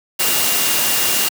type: tone in noise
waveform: sine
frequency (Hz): 2808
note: F7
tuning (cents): +9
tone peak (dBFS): -26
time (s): 0.19-1.29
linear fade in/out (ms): 10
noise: white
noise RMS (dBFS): -17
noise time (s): 0.19-1.29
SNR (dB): -12
effects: high-pass 150 Hz 12 dB/octave